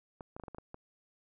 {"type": "clicks", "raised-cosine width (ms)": 1, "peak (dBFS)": -30, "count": 8, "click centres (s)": [0.208, 0.365, 0.398, 0.437, 0.482, 0.547, 0.584, 0.744], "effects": []}